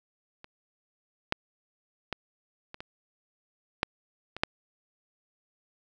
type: clicks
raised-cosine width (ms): 0.3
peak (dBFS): -29 / -9 / -15 / -25 / -23 / -8 / -22 / -7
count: 8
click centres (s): 0.444 / 1.324 / 2.127 / 2.744 / 2.805 / 3.831 / 4.366 / 4.435
effects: none